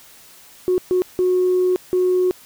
sine tone bursts at uneven times, 365.4 Hz, F#4, 22 cents flat, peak -13 dBFS, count 4, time 0.68-0.78 / 0.91-1.02 / 1.19-1.76 / 1.93-2.31 s, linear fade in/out 0 ms, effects tanh soft clip ceiling -10 dBFS + white hiss -46 dBFS RMS until 2.45 s

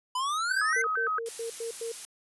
square exponential sweep, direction up, 987.8 to 2104 Hz, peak -28 dBFS, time 0.15-0.82 s, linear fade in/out 5 ms
sine tone with vibrato, 1396.9 Hz, F6, in tune, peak -26 dBFS, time 0.5-1.19 s, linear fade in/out 5 ms, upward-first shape square, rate 4.4 Hz, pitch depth 170 cents each way
sine tone bursts, 460 Hz, A#4, 23 cents flat, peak -32 dBFS, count 6, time 0.76-1.92 s, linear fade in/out 5 ms, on 110 ms, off 100 ms
blue noise, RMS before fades -38 dBFS, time 1.26-2.05 s, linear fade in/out 0 ms
effects resampled to 24000 Hz

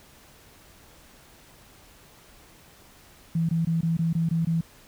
sine tone bursts, 165 Hz, E3, 2 cents sharp, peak -21 dBFS, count 8, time 3.35-4.61 s, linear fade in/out 5 ms, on 140 ms, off 20 ms, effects pink hiss -53 dBFS RMS until 4.87 s

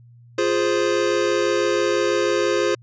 square chord, F minor, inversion none, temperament equal, 349.2 / 415.3 / 523.3 Hz, F4 / Ab4 / C5, 0 / 0 / 0 cents, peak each -23 dBFS, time 0.38-2.75 s, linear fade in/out 5 ms, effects added 119 Hz sine -45 dBFS peak until 2.82 s + resampled to 16000 Hz

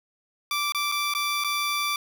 15% pulse tone with dropouts, 1169 Hz, D6, 8 cents flat, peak -18 dBFS, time 0.51-1.96 s, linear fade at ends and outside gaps 2 ms, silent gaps 0.722-0.747 / 0.917-0.921 / 1.138-1.149 / 1.439-1.445 s, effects none

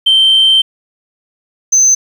sine tone pair in turn, 3121 / 6174 Hz, G7 / G8, -8 / -27 cents, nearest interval octave, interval 1181 cents, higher second, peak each -4 dBFS, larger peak neither, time 0.06-0.62 / 1.72-1.95 s, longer first, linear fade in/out 10 ms, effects tanh soft clip ceiling -2 dBFS + 7-bit

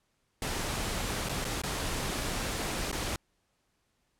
pink noise with dropouts, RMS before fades -33 dBFS, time 0.42-3.16 s, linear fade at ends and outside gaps 2 ms, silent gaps 1.288-1.293 / 1.445-1.45 / 1.618-1.635 / 2.916-2.926 s, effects pink hiss -75 dBFS RMS until 4.19 s + low-pass 11000 Hz 12 dB/octave

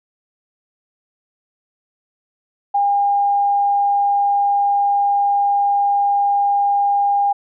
sine tone, 807 Hz, G#5, 50 cents flat, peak -13 dBFS, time 2.74-7.33 s, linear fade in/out 10 ms, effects none

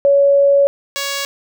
sine / 5% pulse tone pair in turn, 561 / 558.1 Hz, C#5 / C#5, +21 / +12 cents, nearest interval unison, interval 9 cents, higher first, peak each -8 dBFS, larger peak neither, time 0.05-0.67 / 0.96-1.25 s, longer first, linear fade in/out 0 ms, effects none

